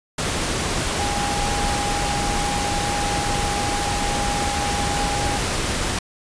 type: tone in noise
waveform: sine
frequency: 816 Hz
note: G#5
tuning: 31 cents flat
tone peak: -25 dBFS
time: 0.99-5.38 s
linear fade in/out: 5 ms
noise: pink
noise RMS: -23 dBFS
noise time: 0.18-5.99 s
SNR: -5 dB
effects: resampled to 22050 Hz

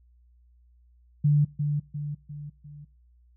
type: tone with echo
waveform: sine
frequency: 146.83 Hz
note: D3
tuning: in tune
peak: -17 dBFS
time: 1.24-1.45 s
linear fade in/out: 10 ms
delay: 350 ms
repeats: 4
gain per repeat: -6 dB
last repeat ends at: 2.85 s
effects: noise-tail reverb RT60 0.6 s tail -25 dB re dry + added 60 Hz sine -56 dBFS peak until 3.36 s

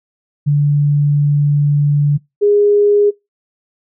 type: tone pair in turn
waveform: sine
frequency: 145.4 / 411.3 Hz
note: D3 / G#4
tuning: -17 / -17 cents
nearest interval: octave + tritone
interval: 1800 cents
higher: second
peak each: -9 / -8 dBFS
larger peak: second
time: 0.46-2.18 / 2.41-3.11 s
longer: first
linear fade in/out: 20 ms
effects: noise-tail reverb RT60 0.2 s tail -23 dB re dry

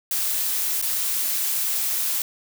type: noise with dropouts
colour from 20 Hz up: blue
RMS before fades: -24 dBFS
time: 0.11-2.22 s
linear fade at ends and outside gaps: 1 ms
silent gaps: 0.815-0.825 s
effects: none

